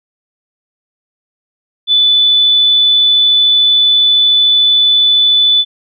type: tone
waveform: sine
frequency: 3487 Hz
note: A7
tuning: 16 cents flat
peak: -6 dBFS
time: 1.87-5.65 s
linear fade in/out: 50 ms
effects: none